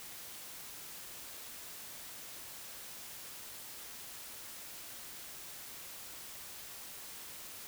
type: silence
effects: white hiss -48 dBFS RMS until 7.67 s